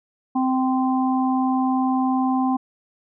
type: harmonic tone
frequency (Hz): 259.6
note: C4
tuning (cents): -13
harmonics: 1 / 3 / 4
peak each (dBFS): -19 / -24 / -28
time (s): 0.35-2.57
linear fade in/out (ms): 10
effects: none